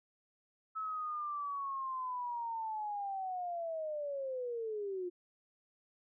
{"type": "linear sweep", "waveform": "sine", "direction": "down", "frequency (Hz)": [1303, 349.2], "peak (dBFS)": -36, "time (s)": [0.75, 5.1], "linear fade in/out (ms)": 20, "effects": []}